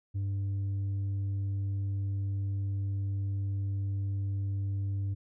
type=tone with tanh clipping; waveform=sine; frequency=98.7 Hz; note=G2; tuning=12 cents sharp; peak=-30 dBFS; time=0.14-5.15 s; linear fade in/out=20 ms; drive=3 dB; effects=none

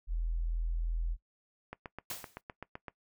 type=tone; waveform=sine; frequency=41.48 Hz; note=E1; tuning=12 cents sharp; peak=-30 dBFS; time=0.07-1.17 s; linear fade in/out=50 ms
type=click train; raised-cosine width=0.5 ms; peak=-26 dBFS; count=10; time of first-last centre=1.73-2.882 s; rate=7.81 Hz
type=noise with exponential decay; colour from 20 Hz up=white; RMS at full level=-37 dBFS; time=2.1-2.41 s; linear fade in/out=2 ms; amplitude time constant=67 ms
effects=noise-tail reverb RT60 0.1 s tail -20 dB re dry

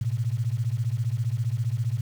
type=beating tone pair; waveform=sine; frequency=110 / 125 Hz; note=A2 / B2; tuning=0 / +21 cents; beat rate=15 Hz; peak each=-26 / -27 dBFS; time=0.01-2.01 s; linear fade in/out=5 ms; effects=8-bit

